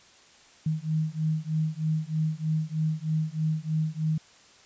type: beating tone pair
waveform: sine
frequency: 155.3 / 158.5 Hz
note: D#3 / D#3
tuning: -3 / +32 cents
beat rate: 3.2 Hz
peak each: -28 dBFS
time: 0.66-4.18 s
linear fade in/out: 5 ms
effects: white hiss -55 dBFS RMS until 4.65 s + resampled to 16000 Hz